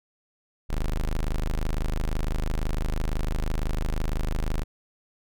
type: tone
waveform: 35% pulse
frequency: 25.96 Hz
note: G#0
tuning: in tune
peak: -22 dBFS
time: 0.69-4.64 s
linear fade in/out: 20 ms
effects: none